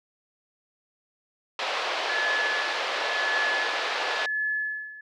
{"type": "band-pass noise", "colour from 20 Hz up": "pink", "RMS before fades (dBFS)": -29, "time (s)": [1.59, 4.26], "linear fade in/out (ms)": 2, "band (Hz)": [510, 4400], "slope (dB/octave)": 24}
{"type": "tone with tremolo", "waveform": "sine", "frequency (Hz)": 1717, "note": "A6", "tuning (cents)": -43, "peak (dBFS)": -24, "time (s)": [2.09, 5.01], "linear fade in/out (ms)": 5, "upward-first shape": "sine", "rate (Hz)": 0.95, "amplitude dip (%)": 85}
{"effects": []}